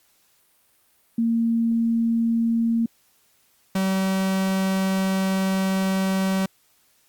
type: tone pair in turn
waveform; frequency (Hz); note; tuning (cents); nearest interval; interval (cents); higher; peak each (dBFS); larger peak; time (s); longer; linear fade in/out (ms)
sine / 45% pulse; 230 / 191.05; A#3 / G3; -23 / -44; minor third; 321; first; -18 / -20; first; 1.18-2.86 / 3.75-6.46; second; 5
effects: white hiss -62 dBFS RMS until 7.08 s + Opus 48 kbps